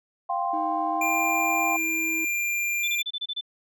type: chord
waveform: sine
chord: F suspended second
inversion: none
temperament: just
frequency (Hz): 698.5 / 785.8 / 1047.7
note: F5 / G5 / C6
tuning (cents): 0 / +4 / +2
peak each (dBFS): -28 / -28 / -29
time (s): 0.29-1.77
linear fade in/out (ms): 10
type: tone with pitch glide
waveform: triangle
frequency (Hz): 315.6 to 323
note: D#4 to E4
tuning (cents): +25 to -35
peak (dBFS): -30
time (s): 0.53-2.25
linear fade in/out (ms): 5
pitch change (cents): +40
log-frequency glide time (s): 0.88-1.18
type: tone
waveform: square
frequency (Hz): 2387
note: D7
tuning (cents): +28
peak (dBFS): -25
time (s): 1.01-3.02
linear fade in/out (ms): 5
type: tone bursts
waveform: sine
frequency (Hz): 3520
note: A7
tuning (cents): 0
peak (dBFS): -27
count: 8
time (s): 2.83-3.411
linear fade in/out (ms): 10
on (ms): 49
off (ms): 27
effects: none